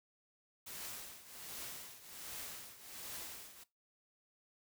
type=noise with tremolo; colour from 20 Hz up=white; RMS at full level=-45 dBFS; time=0.66-3.64 s; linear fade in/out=10 ms; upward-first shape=triangle; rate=1.3 Hz; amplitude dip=80%; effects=noise-tail reverb RT60 0.2 s tail -19 dB re dry